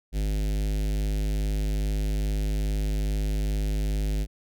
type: tone with notch filter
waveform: square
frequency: 51.2 Hz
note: G#1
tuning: 24 cents flat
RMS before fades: -26 dBFS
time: 0.12-4.27 s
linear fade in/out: 50 ms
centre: 1100 Hz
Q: 0.51
effects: none